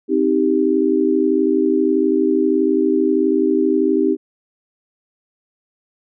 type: chord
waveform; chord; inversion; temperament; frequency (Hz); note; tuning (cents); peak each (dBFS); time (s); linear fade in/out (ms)
sine; C minor; none; just; 261.6 / 314 / 392.4; C4 / Eb4 / G4; 0 / +16 / +2; -19 / -17 / -17; 0.08-4.17; 50
effects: none